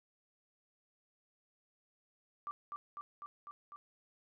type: tone with echo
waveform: sine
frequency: 1174.7 Hz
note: D6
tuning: in tune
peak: -38 dBFS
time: 2.47-2.51 s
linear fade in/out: 0 ms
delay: 250 ms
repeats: 5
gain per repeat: -2 dB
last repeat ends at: 3.76 s
effects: none